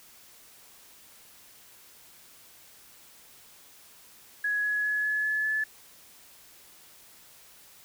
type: tone with pitch steps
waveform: sine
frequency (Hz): 1675 / 1685.7 / 1696.4 / 1707.2 / 1718.1 / 1729.1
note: G#6 / G#6 / G#6 / G#6 / A6 / A6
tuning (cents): +14 / +25 / +36 / +47 / -42 / -31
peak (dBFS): -25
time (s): 4.44-5.64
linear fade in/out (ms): 5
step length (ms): 200
effects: white hiss -54 dBFS RMS until 7.84 s